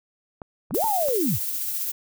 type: clicks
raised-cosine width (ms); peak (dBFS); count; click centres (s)
1; -22; 5; 0.418 / 0.709 / 0.747 / 0.842 / 1.086
type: linear two-way sweep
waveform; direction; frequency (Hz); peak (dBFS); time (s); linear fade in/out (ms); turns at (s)
sine; up then down; 42.22 to 923 to 59.8; -21; 0.7-1.39; 50; 0.85
type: noise with tremolo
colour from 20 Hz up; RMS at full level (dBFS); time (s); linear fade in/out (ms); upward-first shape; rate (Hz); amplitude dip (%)
violet; -27; 0.74-1.92; 10; sine; 15; 25
effects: none